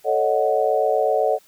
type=chord; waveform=sine; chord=D# half-diminished seventh; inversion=second; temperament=equal; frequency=440 / 554.4 / 622.3 / 740 Hz; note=A4 / C#5 / D#5 / F#5; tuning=0 / 0 / 0 / 0 cents; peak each=-22 dBFS; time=0.04-1.39 s; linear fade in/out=50 ms; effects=white hiss -55 dBFS RMS until 1.47 s